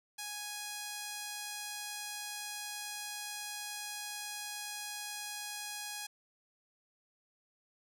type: tone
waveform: 5% pulse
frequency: 830.6 Hz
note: G#5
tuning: in tune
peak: -28 dBFS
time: 0.18-6.07 s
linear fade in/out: 10 ms
effects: none